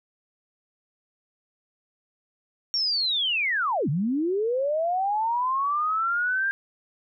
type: linear two-way sweep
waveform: sine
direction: down then up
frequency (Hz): 5588 to 130.81 to 1610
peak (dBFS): -22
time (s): 2.74-6.51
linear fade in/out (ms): 0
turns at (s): 3.89
effects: none